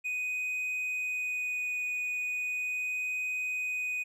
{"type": "tone with vibrato", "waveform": "triangle", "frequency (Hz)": 2489, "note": "D#7", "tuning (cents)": 0, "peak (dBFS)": -29, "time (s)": [0.04, 4.04], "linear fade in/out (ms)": 20, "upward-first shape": "sine", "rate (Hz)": 0.38, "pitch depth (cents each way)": 8, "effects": []}